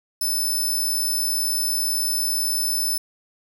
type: tone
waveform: 10% pulse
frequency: 5274 Hz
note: E8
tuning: in tune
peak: -15 dBFS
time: 0.21-2.98 s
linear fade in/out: 5 ms
effects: 8-bit